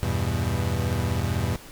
35% pulse chord, E minor, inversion none, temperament equal with one note detuned, 82.41 / 98 / 122.76 Hz, E2 / G2 / B2, 0 / 0 / -10 cents, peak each -26 dBFS, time 0.03-1.56 s, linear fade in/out 0 ms, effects pink hiss -45 dBFS RMS until 1.71 s

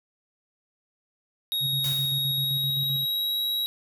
square tone with pitch glide, 3768 to 3858 Hz, A#7 to B7, +18 to -41 cents, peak -25 dBFS, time 1.52-3.66 s, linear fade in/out 0 ms, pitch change +41 cents, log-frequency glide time 2.17-3.38 s
sine tone with tremolo, 138.7 Hz, C#3, 1 cent sharp, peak -28 dBFS, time 1.6-3.06 s, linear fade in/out 50 ms, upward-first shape square, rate 7.7 Hz, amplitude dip 50%
white noise with exponential decay, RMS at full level -34 dBFS, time 1.84-2.49 s, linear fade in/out 2 ms, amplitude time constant 140 ms
effects none

